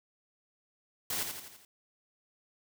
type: noise with echo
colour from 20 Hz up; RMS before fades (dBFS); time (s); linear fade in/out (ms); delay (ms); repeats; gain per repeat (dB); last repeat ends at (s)
white; -34; 1.1-1.23; 2; 84; 5; -5; 1.65
effects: none